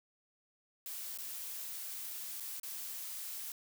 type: noise with dropouts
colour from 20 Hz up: blue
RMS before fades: -43 dBFS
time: 0.86-3.52 s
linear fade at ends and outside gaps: 1 ms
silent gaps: 1.175-1.186 / 2.4-2.405 / 2.598-2.632 s
effects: none